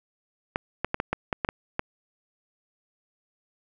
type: clicks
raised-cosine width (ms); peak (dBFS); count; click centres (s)
0.5; -10; 9; 0.559 / 0.846 / 0.944 / 1.001 / 1.13 / 1.328 / 1.448 / 1.489 / 1.794
effects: none